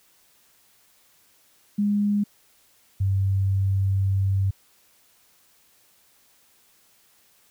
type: tone pair in turn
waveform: sine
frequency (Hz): 205.2 / 97.1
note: G#3 / G2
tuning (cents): -21 / -16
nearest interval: octave + minor second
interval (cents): 1295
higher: first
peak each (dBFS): -19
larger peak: neither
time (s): 1.78-2.24 / 3-4.51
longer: second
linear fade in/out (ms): 10
effects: white hiss -60 dBFS RMS until 7.5 s